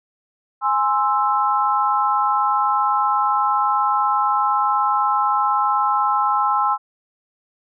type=chord; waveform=sine; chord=Ab augmented; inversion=none; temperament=equal; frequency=830.6 / 1046.5 / 1318.5 Hz; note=Ab5 / C6 / E6; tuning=0 / 0 / 0 cents; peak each=-20 dBFS; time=0.61-6.78 s; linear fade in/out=50 ms; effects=none